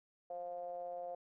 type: ring-modulated tone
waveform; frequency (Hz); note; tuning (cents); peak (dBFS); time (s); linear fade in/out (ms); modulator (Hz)
triangle; 86.6; F2; -14; -36; 0.3-1.15; 5; 615
effects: none